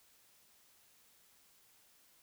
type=silence; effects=white hiss -67 dBFS RMS until 2.22 s